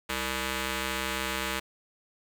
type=ring-modulated tone; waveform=5% pulse; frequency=261.6 Hz; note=C4; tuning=in tune; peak=-15 dBFS; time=0.09-1.6 s; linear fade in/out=10 ms; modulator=718 Hz; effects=none